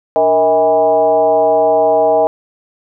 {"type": "tone with frequency modulation", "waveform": "sine", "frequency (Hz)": 640, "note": "D#5", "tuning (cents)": 49, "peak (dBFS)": -8, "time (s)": [0.16, 2.27], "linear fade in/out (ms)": 0, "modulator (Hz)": 174, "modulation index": 1.1, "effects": []}